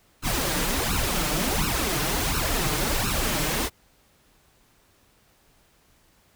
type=noise with flanger; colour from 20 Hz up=pink; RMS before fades=-25 dBFS; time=0.22-3.7 s; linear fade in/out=50 ms; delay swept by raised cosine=0.73 to 6.73 ms; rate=1.4 Hz; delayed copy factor=+0.9; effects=pink hiss -61 dBFS RMS until 6.35 s